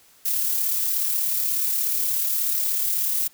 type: noise with amplitude modulation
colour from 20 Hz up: violet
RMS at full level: -22 dBFS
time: 0.25-3.28 s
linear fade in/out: 10 ms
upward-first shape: sine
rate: 36.6 Hz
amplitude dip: 30%
effects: white hiss -55 dBFS RMS until 3.33 s